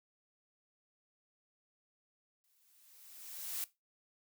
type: noise with exponential growth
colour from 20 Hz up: blue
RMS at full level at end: -37 dBFS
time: 2.44-3.64 s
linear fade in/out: 0 ms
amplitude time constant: 260 ms
effects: noise-tail reverb RT60 0.2 s tail -17 dB re dry